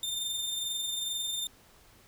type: tone with amplitude modulation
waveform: sawtooth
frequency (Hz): 3608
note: A7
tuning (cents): +43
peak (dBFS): -27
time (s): 0.03-1.47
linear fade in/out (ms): 2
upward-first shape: sine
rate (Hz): 22.3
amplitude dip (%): 35
effects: pink hiss -59 dBFS RMS until 2.07 s